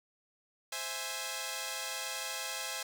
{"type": "chord", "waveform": "5% pulse", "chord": "C augmented", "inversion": "none", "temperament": "equal", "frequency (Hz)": [523.3, 659.3, 830.6], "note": ["C5", "E5", "G#5"], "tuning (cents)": [0, 0, 0], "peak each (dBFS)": [-30, -30, -28], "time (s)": [0.72, 2.83], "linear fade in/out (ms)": 5, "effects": []}